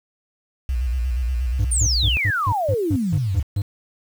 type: tone with vibrato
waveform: sine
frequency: 61.74 Hz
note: B1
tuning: in tune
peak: -19 dBFS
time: 0.69-2.17 s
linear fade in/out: 0 ms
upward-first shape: square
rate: 8.4 Hz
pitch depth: 96 cents each way
type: tone bursts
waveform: triangle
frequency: 99.9 Hz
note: G2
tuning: 33 cents sharp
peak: -16 dBFS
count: 10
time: 1.59-3.62 s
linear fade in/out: 5 ms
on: 59 ms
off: 160 ms
type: exponential sweep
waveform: sine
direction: down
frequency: 9390 to 68.2 Hz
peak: -19 dBFS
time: 1.71-3.43 s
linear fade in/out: 10 ms
effects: 7-bit